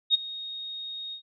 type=tone with ADSR envelope; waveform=sine; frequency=3729 Hz; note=A#7; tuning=in tune; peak=-15 dBFS; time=0.1-1.22 s; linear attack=43 ms; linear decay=16 ms; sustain=-19 dB; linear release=91 ms; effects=none